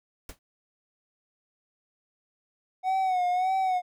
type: noise with exponential decay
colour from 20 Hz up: pink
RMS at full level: -37 dBFS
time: 0.29-0.39 s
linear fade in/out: 2 ms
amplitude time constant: 20 ms
type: tone with vibrato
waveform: triangle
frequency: 740 Hz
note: F#5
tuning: in tune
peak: -21 dBFS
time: 2.83-3.82 s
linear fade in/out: 50 ms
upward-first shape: sine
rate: 1.7 Hz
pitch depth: 61 cents each way
effects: none